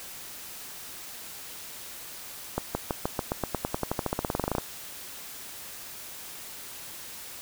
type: accelerating click train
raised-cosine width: 1 ms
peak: -12 dBFS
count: 25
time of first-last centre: 2.58-4.583 s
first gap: 170 ms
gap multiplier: 0.93
effects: white hiss -42 dBFS RMS until 7.41 s